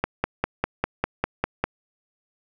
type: click train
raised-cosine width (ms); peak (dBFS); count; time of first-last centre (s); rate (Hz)
0.5; -6; 9; 0.04-1.64; 5
effects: none